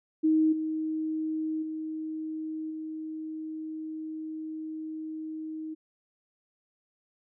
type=tone with level steps; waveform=sine; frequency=314.4 Hz; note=D#4; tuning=18 cents sharp; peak=-20 / -28 / -32 / -34 dBFS; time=0.23-5.75 s; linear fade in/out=20 ms; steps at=0.52 / 1.62 / 2.7 s; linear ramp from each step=10 ms; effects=none